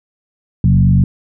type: tone with frequency modulation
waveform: sine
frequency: 128 Hz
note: C3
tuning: 38 cents flat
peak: -7 dBFS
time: 0.64-1.04 s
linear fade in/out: 2 ms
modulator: 47.8 Hz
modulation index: 1.3
effects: none